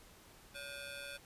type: ring-modulated tone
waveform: 15% pulse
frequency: 1000 Hz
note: B5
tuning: 21 cents sharp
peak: -35 dBFS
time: 0.54-1.18 s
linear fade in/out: 20 ms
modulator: 434 Hz
effects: pink hiss -60 dBFS RMS until 1.25 s + resampled to 32000 Hz